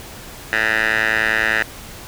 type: tone with band-pass filter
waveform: 10% pulse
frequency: 110 Hz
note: A2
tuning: in tune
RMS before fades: -18 dBFS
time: 0.53-1.63 s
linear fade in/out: 0 ms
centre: 1900 Hz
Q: 4.3
effects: pink hiss -36 dBFS RMS until 2.07 s